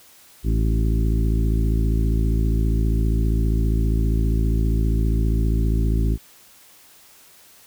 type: harmonic tone with a mistuned harmonic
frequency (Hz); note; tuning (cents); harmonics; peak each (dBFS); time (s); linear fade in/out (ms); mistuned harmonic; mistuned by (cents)
55; A1; 0; 1 / 2 / 3 / 4 / 5 / 6 / 7; -18 / -24 / -28 / -30 / -32 / -34 / -35; 0.43-6.18; 50; 6; -24
effects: white hiss -50 dBFS RMS until 7.66 s